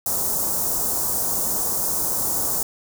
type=band-stop noise; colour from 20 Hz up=white; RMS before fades=-23 dBFS; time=0.06-2.63 s; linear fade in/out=2 ms; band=1100 to 6200 Hz; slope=24 dB/octave; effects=none